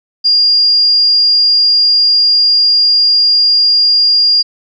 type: tone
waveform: sine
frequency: 4818 Hz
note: D8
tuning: 43 cents sharp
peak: -6 dBFS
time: 0.24-4.43 s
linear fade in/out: 20 ms
effects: none